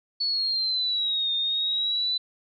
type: linear two-way sweep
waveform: sine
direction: down then up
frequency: 4435 to 3646 to 4006 Hz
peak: -23 dBFS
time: 0.2-2.18 s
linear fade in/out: 10 ms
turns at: 1.34 s
effects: none